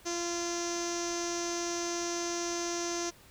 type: tone with low-pass filter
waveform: sawtooth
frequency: 344.2 Hz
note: F4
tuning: 25 cents flat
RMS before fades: -34 dBFS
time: 0.05-3.11 s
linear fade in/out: 20 ms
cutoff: 6100 Hz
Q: 8.5
effects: pink hiss -57 dBFS RMS until 3.3 s